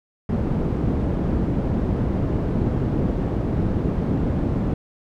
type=low-pass noise; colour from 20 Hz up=white; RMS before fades=-22 dBFS; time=0.29-4.74 s; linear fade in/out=2 ms; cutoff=240 Hz; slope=12 dB/octave; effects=none